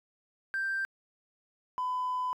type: tone pair in turn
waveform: triangle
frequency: 1573 / 1004.5 Hz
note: G6 / B5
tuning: +6 / +29 cents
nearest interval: minor sixth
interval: 777 cents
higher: first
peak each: -26 dBFS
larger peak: neither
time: 0.54-0.85 / 1.78-2.33 s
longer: second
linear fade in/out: 0 ms
effects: tanh soft clip ceiling -26 dBFS